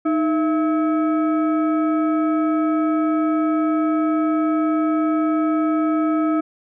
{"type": "tone with frequency modulation", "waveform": "sine", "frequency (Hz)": 311.1, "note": "D#4", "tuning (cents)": 0, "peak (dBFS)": -16, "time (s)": [0.05, 6.41], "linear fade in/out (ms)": 10, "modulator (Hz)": 979, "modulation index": 0.66, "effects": []}